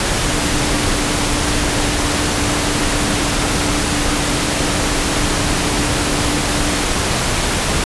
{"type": "tone in noise", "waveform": "sine", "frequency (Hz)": 293.7, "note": "D4", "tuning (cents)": 0, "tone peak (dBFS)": -24, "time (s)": [0.25, 6.85], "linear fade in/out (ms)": 2, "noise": "pink", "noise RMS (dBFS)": -17, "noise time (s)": [0, 7.84], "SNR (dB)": -10, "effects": ["resampled to 24000 Hz"]}